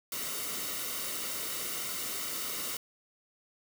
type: noise with comb filter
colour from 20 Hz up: white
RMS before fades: -36 dBFS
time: 0.12-2.77 s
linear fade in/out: 2 ms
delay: 1.2 ms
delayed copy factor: -0.55
effects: none